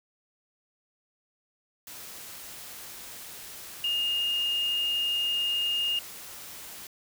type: tone in noise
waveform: sine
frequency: 2836 Hz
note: F7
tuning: 26 cents sharp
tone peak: -25 dBFS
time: 3.84-5.99 s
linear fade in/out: 2 ms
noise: white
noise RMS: -43 dBFS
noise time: 1.87-6.87 s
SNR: +15 dB
effects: none